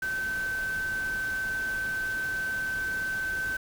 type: tone in noise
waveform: sine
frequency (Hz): 1538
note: G6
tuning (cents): -33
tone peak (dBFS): -28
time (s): 0.02-3.57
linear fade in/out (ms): 5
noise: pink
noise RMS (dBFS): -42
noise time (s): 0.02-3.57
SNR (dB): +11
effects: none